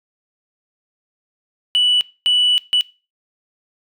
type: tone bursts at uneven times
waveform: sine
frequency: 2960 Hz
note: F#7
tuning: in tune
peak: -10 dBFS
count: 3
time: 1.75-2.01 / 2.26-2.58 / 2.73-2.81 s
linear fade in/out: 0 ms
effects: noise-tail reverb RT60 0.3 s tail -21 dB re dry + tanh soft clip ceiling -9 dBFS